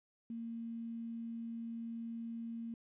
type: tone with quantisation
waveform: sine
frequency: 230.2 Hz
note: A#3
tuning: 22 cents flat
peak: -40 dBFS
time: 0.3-2.74 s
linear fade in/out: 2 ms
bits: 11
effects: resampled to 8000 Hz